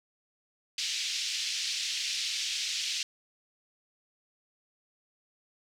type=band-pass noise; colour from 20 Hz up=white; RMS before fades=-33 dBFS; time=0.78-3.03 s; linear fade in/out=2 ms; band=2500 to 5700 Hz; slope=24 dB/octave; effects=none